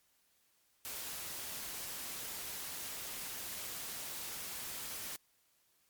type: noise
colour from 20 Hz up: white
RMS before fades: -43 dBFS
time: 0.85-5.16 s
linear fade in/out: 0 ms
effects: white hiss -73 dBFS RMS until 5.89 s + MP3 96 kbps